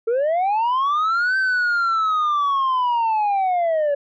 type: linear two-way sweep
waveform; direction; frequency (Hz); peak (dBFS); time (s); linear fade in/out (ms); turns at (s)
sine; up then down; 440 to 1557 to 561; -14; 0.07-3.95; 10; 1.37
effects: tanh soft clip ceiling -16 dBFS